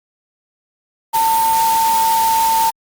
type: tone in noise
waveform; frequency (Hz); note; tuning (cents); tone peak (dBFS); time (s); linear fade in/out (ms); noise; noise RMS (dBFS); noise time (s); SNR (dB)
sine; 901; A5; +41; -12; 1.13-2.71; 20; white; -23; 1.13-2.71; +8
effects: Opus 48 kbps